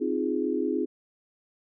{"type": "chord", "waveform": "sine", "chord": "F minor seventh", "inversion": "second", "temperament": "equal", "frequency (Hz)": [261.6, 311.1, 349.2, 415.3], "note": ["C4", "Eb4", "F4", "Ab4"], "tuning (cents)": [0, 0, 0, 0], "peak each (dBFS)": -30, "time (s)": [0, 0.86], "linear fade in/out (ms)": 20, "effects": []}